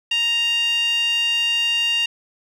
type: tone with band-pass filter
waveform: 5% pulse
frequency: 932.3 Hz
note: A#5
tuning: in tune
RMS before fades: -20 dBFS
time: 0.11-2.06 s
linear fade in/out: 5 ms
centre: 2700 Hz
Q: 6.9
effects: none